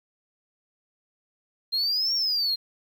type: exponential two-way sweep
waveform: sine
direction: up then down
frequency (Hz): 4149 to 5588 to 4149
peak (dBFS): -20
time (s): 1.72-2.56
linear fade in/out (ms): 20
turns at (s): 2.14
effects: tanh soft clip ceiling -21 dBFS + 9-bit